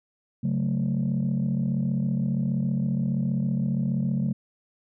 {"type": "chord", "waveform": "sine", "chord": "F# minor", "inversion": "second", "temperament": "equal", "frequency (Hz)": [138.59, 185, 220], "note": ["C#3", "F#3", "A3"], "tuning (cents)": [0, 0, 0], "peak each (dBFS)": [-25, -26, -26], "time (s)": [0.43, 4.33], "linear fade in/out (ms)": 10, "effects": ["tanh soft clip ceiling -18 dBFS"]}